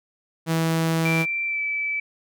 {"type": "tone", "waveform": "sawtooth", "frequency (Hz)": 163.1, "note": "E3", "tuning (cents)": -18, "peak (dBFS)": -16, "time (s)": [0.46, 1.26], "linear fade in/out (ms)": 50}
{"type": "tone with pitch glide", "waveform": "sine", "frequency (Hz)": [2349, 2309], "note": ["D7", "D7"], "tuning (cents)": [0, -30], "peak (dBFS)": -23, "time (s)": [1.05, 2], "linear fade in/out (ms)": 5, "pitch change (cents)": -30, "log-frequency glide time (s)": [1.45, 1.61]}
{"effects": []}